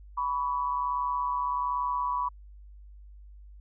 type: tone pair together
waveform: sine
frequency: 987.8 / 1129.1 Hz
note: B5 / C#6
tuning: 0 / +32 cents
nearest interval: major second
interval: 232 cents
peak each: -28 / -31 dBFS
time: 0.17-2.29 s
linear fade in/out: 10 ms
effects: added 50 Hz sine -46 dBFS peak until 3.6 s